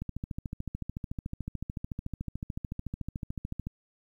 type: click train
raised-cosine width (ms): 5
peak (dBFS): -22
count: 51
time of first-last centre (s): 0.02-3.67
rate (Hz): 13.7
effects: 10-bit